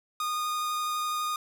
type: tone with vibrato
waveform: 45% pulse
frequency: 1228 Hz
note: D#6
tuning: 23 cents flat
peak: -28 dBFS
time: 0.2-1.36 s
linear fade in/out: 2 ms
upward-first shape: triangle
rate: 12 Hz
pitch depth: 8 cents each way
effects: none